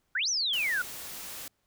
sine exponential two-way sweep, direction up then down, 1396.9 to 6272 to 1396.9 Hz, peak -26 dBFS, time 0.15-0.82 s, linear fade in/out 5 ms, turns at 0.29 s
white noise, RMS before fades -41 dBFS, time 0.53-1.48 s, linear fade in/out 2 ms
effects pink hiss -75 dBFS RMS until 1.66 s

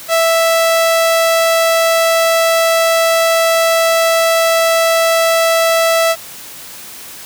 sawtooth tone, 659.3 Hz, E5, in tune, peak -6 dBFS, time 0.08-6.16 s, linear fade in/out 50 ms, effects white hiss -32 dBFS RMS until 7.25 s + high-pass 60 Hz 12 dB/octave

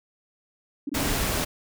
sine tone bursts, 283.4 Hz, C#4, 38 cents sharp, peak -26 dBFS, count 6, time 0.87-1.124 s, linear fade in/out 5 ms, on 24 ms, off 22 ms
pink noise, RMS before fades -26 dBFS, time 0.94-1.45 s, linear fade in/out 10 ms
effects none

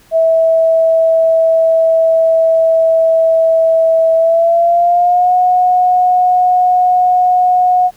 sine tone with pitch glide, 652 to 727.6 Hz, E5 to F#5, -19 to -29 cents, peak -7 dBFS, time 0.11-7.91 s, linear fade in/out 50 ms, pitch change +190 cents, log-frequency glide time 4.15-5.34 s, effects pink hiss -47 dBFS RMS until 7.96 s

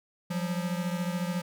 square beating tone pair, 174.61 / 188.61 Hz, F3 / F#3, 0 / +33 cents, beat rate 14 Hz, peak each -31 / -35 dBFS, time 0.3-1.42 s, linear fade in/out 10 ms, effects none

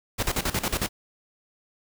pink noise with tremolo, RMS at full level -25 dBFS, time 0.18-0.89 s, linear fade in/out 20 ms, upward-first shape square, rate 11 Hz, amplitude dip 80%, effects none

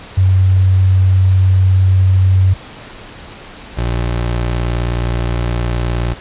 sine / 25% pulse tone pair in turn, 94 / 59.22 Hz, F#2 / A#1, +28 / +28 cents, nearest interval minor sixth, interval 800 cents, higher first, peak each -7 / -11 dBFS, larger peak first, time 0.17-2.54 / 3.77-6.14 s, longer neither, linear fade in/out 10 ms, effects pink hiss -34 dBFS RMS until 6.2 s + resampled to 8000 Hz

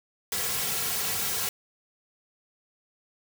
white noise with comb filter, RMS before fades -29 dBFS, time 0.32-1.49 s, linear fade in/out 2 ms, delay 3.3 ms, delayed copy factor -0.9, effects none

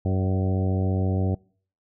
harmonic tone with a mistuned harmonic, 94.5 Hz, F#2, 37 cents sharp, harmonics 1 / 2 / 3 / 4 / 5 / 6 / 7 / 8, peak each -22 / -28 / -32 / -34 / -36 / -38 / -39 / -40 dBFS, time 0.05-1.35 s, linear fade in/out 5 ms, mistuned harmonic 6, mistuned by +24 cents, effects noise-tail reverb RT60 0.5 s tail -26 dB re dry

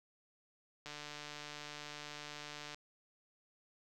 click train, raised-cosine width 0.2 ms, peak -29 dBFS, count 280, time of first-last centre 0.86-2.745 s, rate 148 Hz, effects none

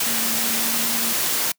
sine tone in noise, 229.3 Hz, A#3, 28 cents flat, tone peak -31 dBFS, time 0.06-1.13 s, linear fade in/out 5 ms, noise white, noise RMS -22 dBFS, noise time 0-1.52 s, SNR -12 dB, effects noise-tail reverb RT60 0.1 s tail -25 dB re dry + high-pass 150 Hz 12 dB/octave

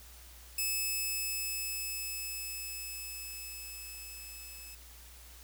5% pulse tone with level ramp, 2600 Hz, E7, 24 cents flat, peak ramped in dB -21 to -38 dBFS, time 0.58-4.75 s, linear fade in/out 5 ms, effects added 60 Hz sine -53 dBFS peak until 5.43 s + white hiss -55 dBFS RMS until 5.43 s

